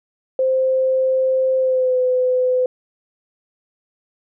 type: tone with pitch glide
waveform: sine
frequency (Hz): 522 to 506.3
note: C5 to B4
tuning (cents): -4 to +43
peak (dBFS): -14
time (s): 0.39-2.66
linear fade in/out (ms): 2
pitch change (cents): -53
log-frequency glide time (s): 1.58-1.98
effects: none